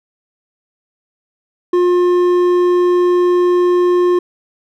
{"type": "tone with hard clipping", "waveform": "triangle", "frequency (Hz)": 355.9, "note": "F4", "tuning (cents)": 33, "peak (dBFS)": -11, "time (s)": [1.73, 4.19], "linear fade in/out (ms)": 5, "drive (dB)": 10, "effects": []}